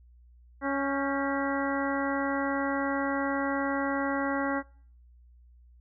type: harmonic tone with a mistuned harmonic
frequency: 277.2 Hz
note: C#4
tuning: in tune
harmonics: 1 / 2 / 3 / 4 / 5 / 6 / 7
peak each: -30 / -33 / -35 / -36 / -37 / -38 / -38 dBFS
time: 0.61-4.63 s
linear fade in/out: 50 ms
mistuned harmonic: 6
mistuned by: -68 cents
effects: noise-tail reverb RT60 0.5 s tail -22 dB re dry + added 60 Hz sine -53 dBFS peak until 5.8 s